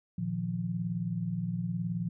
sine chord, Bb suspended fourth, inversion none, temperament equal, 116.54 / 155.56 / 174.61 Hz, Bb2 / Eb3 / F3, 0 / 0 / 0 cents, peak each -36 / -38 / -32 dBFS, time 0.18-2.09 s, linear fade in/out 5 ms, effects none

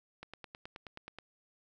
click train, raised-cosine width 0.3 ms, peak -29 dBFS, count 10, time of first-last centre 0.23-1.186 s, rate 9.41 Hz, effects none

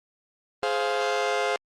sawtooth chord, F minor, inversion first, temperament just, 419.1 / 523.8 / 698.5 Hz, Ab4 / C5 / F5, +16 / +2 / 0 cents, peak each -24 dBFS, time 0.63-1.56 s, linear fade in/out 0 ms, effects low-pass 5000 Hz 12 dB/octave + Opus 32 kbps

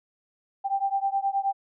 sine beating tone pair, 783 / 792.5 Hz, G5 / G5, -2 / +19 cents, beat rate 9.5 Hz, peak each -26 / -27 dBFS, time 0.64-1.53 s, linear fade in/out 20 ms, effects none

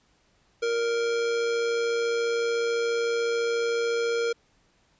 square tone with amplitude modulation, 466.2 Hz, A#4, in tune, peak -23 dBFS, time 0.62-4.33 s, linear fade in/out 10 ms, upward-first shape sine, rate 114 Hz, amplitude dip 30%, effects pink hiss -65 dBFS RMS until 4.99 s + resampled to 16000 Hz

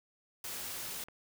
white noise, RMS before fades -41 dBFS, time 0.44-1.04 s, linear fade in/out 2 ms
clicks, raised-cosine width 0.5 ms, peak -38 dBFS, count 3, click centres 0.765 / 1.035 / 1.085 s
effects none

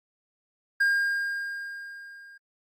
triangle tone with level ramp, 1612 Hz, G6, 48 cents sharp, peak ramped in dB -17 to -45 dBFS, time 0.8-2.38 s, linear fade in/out 10 ms, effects AAC 48 kbps

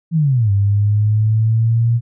sine linear two-way sweep, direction down then up, 169.8 to 99 to 118.3 Hz, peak -11 dBFS, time 0.11-2.01 s, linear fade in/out 50 ms, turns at 0.51 s, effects none

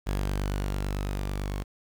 sawtooth tone with level ramp, 49 Hz, G1, in tune, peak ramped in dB -22 to -26 dBFS, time 0.06-1.64 s, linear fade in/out 20 ms, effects 9-bit

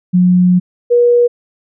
sine tone pair in turn, 180.3 / 481.3 Hz, F#3 / B4, -45 / -45 cents, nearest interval octave + perfect fourth, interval 1700 cents, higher second, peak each -6 dBFS, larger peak neither, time 0.13-0.6 / 0.9-1.28 s, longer first, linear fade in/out 20 ms, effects none

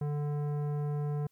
sine tone with tanh clipping, 146.83 Hz, D3, in tune, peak -32 dBFS, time 0.01-1.27 s, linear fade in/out 5 ms, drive 14 dB, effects white hiss -75 dBFS RMS until 1.31 s

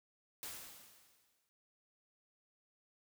white noise with exponential decay, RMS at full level -44 dBFS, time 0.43-1.49 s, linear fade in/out 0 ms, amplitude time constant 230 ms, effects none

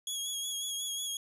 20% pulse tone with vibrato, 3325 Hz, G#7, 1 cent sharp, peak -28 dBFS, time 0.07-1.17 s, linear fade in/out 2 ms, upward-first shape sine, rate 5.5 Hz, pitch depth 30 cents each way, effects none

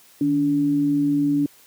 sine tone pair together, 154.4 / 287.2 Hz, D#3 / D4, -13 / -39 cents, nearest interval major seventh, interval 1074 cents, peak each -28 / -17 dBFS, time 0.21-1.46 s, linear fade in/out 2 ms, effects white hiss -52 dBFS RMS until 1.66 s + high-pass 100 Hz 12 dB/octave

